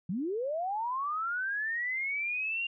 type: linear sweep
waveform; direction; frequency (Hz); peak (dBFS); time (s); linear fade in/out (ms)
sine; up; 160 to 2800; -30; 0.09-2.67; 5
effects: none